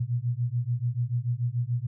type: beating tone pair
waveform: sine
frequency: 117.6 / 124.5 Hz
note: A#2 / B2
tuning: +16 / +14 cents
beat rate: 6.9 Hz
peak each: -28 dBFS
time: 0-1.87 s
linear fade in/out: 10 ms
effects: none